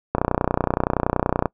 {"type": "click train", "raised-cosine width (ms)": 1, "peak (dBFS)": -4, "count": 41, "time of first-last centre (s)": [0.15, 1.457], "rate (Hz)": 30.6, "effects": ["noise-tail reverb RT60 0.1 s tail -25 dB re dry"]}